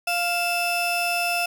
35% pulse tone pair together, 698.5 / 2640 Hz, F5 / E7, 0 / +2 cents, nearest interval octave + major seventh, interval 2302 cents, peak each -23 dBFS, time 0.07-1.46 s, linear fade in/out 5 ms, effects 8-bit

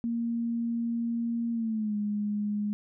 sine tone with pitch glide, 233.1 to 207.7 Hz, A#3 to G#3, 0 to 0 cents, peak -27 dBFS, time 0.04-2.73 s, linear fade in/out 0 ms, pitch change -200 cents, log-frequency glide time 1.52-1.96 s, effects none

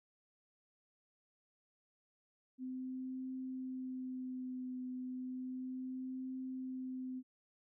sine tone with vibrato, 256.6 Hz, C4, 34 cents flat, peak -40 dBFS, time 2.58-7.23 s, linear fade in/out 50 ms, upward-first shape triangle, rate 0.33 Hz, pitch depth 22 cents each way, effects none

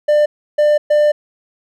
triangle tone bursts at uneven times, 596 Hz, D5, 25 cents sharp, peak -7 dBFS, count 3, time 0.08-0.26 / 0.58-0.78 / 0.9-1.12 s, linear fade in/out 10 ms, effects none

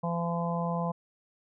harmonic tone, 170.3 Hz, F3, 43 cents flat, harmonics 1 / 3 / 4 / 5 / 6, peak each -30 / -36 / -36 / -38 / -36 dBFS, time 0.03-0.92 s, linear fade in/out 10 ms, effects none

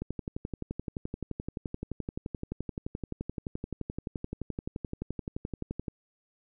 click train, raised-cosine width 3 ms, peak -21 dBFS, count 69, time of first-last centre 0.02-5.882 s, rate 11.6 Hz, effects none

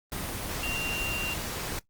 sine tone in noise, 2769 Hz, F7, 15 cents flat, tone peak -30 dBFS, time 0.63-1.34 s, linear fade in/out 2 ms, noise pink, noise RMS -34 dBFS, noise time 0.12-1.79 s, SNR +1 dB, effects noise-tail reverb RT60 0.1 s tail -18 dB re dry + Opus 24 kbps

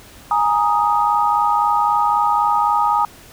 sine chord, Ab suspended second, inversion none, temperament just, 830.6 / 934.4 / 1245.9 Hz, Ab5 / Bb5 / Eb6, 0 / +4 / +2 cents, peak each -18 dBFS, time 0.31-3.05 s, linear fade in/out 2 ms, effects pink hiss -43 dBFS RMS until 3.32 s

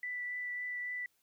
sine tone with vibrato, 1975.5 Hz, B6, in tune, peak -36 dBFS, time 0.03-1.06 s, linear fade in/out 2 ms, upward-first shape triangle, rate 3.6 Hz, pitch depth 11 cents each way, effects white hiss -75 dBFS RMS until 1.22 s

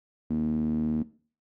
sawtooth tone with band-pass filter, 77.5 Hz, D#2, 6 cents flat, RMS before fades -27 dBFS, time 0.3-1.03 s, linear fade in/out 5 ms, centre 240 Hz, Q 6.4, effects noise-tail reverb RT60 0.4 s tail -17 dB re dry

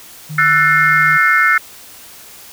sine tone with pitch glide, 152.7 to 153.94 Hz, D#3 to D#3, -32 to -18 cents, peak -23 dBFS, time 0.29-1.18 s, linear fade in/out 20 ms, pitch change +14 cents, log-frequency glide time 0.67-0.78 s
sine chord, F# half-diminished seventh, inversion third, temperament just, 1332 / 1480 / 1776 / 2131 Hz, E6 / F#6 / A6 / C7, +18 / 0 / +16 / +31 cents, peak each -14 dBFS, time 0.38-1.58 s, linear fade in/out 5 ms
effects tanh soft clip ceiling 0 dBFS + white hiss -38 dBFS RMS until 2.52 s

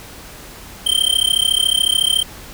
square tone with amplitude modulation, 3136 Hz, G7, in tune, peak -10 dBFS, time 0.86-2.23 s, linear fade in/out 10 ms, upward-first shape sine, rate 33.9 Hz, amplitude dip 100%, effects added 50 Hz sine -44 dBFS peak until 2.53 s + pink hiss -37 dBFS RMS until 2.53 s

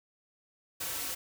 white noise with comb filter, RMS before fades -36 dBFS, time 0.8-1.15 s, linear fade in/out 10 ms, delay 4.9 ms, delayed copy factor -1, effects none

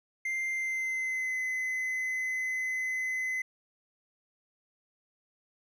triangle tone with pitch glide, 2093 to 2035 Hz, C7 to C7, 0 to -49 cents, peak -28 dBFS, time 0.25-3.42 s, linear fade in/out 5 ms, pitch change -49 cents, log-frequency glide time 0.51-1.39 s, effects none

